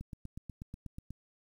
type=click train; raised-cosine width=5 ms; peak=-30 dBFS; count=10; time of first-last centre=0.01-1.106 s; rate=8.21 Hz; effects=10-bit